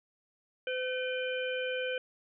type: harmonic tone with a mistuned harmonic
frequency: 509 Hz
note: C5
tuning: 48 cents flat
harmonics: 1 / 3 / 5 / 6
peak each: -33 / -38 / -40 / -41 dBFS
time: 0.67-1.98 s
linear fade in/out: 2 ms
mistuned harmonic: 5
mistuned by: -96 cents
effects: none